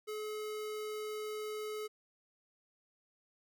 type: tone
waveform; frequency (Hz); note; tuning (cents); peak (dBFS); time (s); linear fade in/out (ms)
square; 427; G#4; +48; -39; 0.07-1.88; 20
effects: none